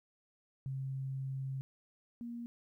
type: tone pair in turn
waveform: sine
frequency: 134 / 236.4 Hz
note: C3 / A#3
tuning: +42 / +24 cents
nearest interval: minor seventh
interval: 982 cents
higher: second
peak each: -36 / -40 dBFS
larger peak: first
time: 0.66-1.61 / 2.21-2.46 s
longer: first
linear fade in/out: 0 ms
effects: 13-bit